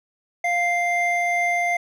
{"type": "tone pair together", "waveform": "triangle", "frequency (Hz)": [698.5, 2093], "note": ["F5", "C7"], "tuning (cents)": [0, 0], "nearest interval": "octave + perfect fifth", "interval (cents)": 1900, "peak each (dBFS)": -20, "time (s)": [0.44, 1.77], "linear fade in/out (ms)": 5, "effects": []}